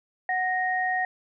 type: tone pair together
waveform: sine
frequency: 740 / 1864.7 Hz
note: F#5 / A#6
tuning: 0 / 0 cents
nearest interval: octave + major third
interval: 1600 cents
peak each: -26 dBFS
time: 0.29-1.05 s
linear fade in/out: 2 ms
effects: none